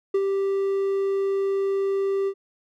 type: tone with ADSR envelope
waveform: triangle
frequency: 392 Hz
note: G4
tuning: in tune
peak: -15 dBFS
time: 0.14-2.34 s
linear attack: 7 ms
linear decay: 52 ms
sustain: -4 dB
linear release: 65 ms
effects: none